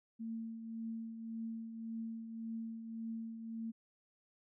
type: tone with tremolo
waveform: sine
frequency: 226.1 Hz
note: A3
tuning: 47 cents sharp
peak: -38 dBFS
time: 0.19-3.72 s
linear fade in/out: 20 ms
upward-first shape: triangle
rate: 1.8 Hz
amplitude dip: 55%
effects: none